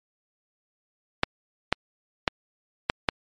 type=clicks; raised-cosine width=0.3 ms; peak=-3 dBFS; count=5; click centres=1.234 / 1.726 / 2.278 / 2.899 / 3.088 s; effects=MP3 48 kbps